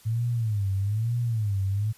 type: tone with vibrato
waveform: sine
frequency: 107.7 Hz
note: A2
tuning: 37 cents flat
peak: -23 dBFS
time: 0.05-1.93 s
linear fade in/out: 20 ms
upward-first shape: sine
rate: 1.1 Hz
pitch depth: 190 cents each way
effects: white hiss -55 dBFS RMS until 1.97 s + resampled to 32000 Hz